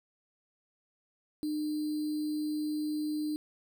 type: tone with sample-and-hold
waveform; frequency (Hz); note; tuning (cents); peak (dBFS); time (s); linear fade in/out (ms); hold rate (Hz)
sine; 303.1; D#4; -45; -30; 1.43-3.36; 0; 4410
effects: none